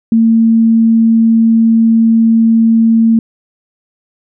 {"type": "tone", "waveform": "sine", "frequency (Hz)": 226.4, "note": "A3", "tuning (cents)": 50, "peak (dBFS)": -5, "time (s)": [0.12, 3.19], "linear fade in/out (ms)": 2, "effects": []}